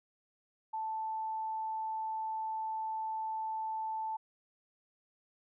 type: tone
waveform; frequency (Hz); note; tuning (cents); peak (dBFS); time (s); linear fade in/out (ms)
sine; 880; A5; 0; -34; 0.73-4.17; 10
effects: none